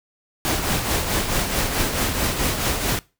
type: noise with tremolo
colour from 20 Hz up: pink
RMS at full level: -20 dBFS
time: 0.45-2.99 s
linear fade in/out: 0 ms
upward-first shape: triangle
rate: 4.6 Hz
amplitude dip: 55%
effects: noise-tail reverb RT60 0.3 s tail -22 dB re dry